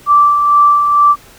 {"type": "tone with tremolo", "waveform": "sine", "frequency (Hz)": 1168, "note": "D6", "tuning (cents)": -10, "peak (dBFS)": -4, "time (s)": [0.06, 1.16], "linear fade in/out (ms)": 50, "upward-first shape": "sine", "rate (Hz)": 2.2, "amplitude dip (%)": 45, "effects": ["pink hiss -41 dBFS RMS until 1.38 s"]}